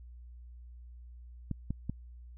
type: clicks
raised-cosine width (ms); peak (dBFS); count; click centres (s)
5; -21; 3; 1.513 / 1.706 / 1.896
effects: added 60 Hz sine -47 dBFS peak until 2.37 s